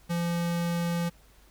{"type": "tone", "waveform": "square", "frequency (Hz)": 171.2, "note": "F3", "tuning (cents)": -34, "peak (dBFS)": -27, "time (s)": [0.09, 1.1], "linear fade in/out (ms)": 20, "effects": ["added 50 Hz sine -57 dBFS peak until 1.5 s", "pink hiss -60 dBFS RMS until 1.5 s"]}